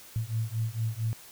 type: beating tone pair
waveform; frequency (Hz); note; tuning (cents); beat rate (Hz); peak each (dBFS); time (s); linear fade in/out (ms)
sine; 110 / 114.4; A2 / A#2; 0 / -32; 4.4; -31; 0.16-1.13; 0
effects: white hiss -50 dBFS RMS until 1.31 s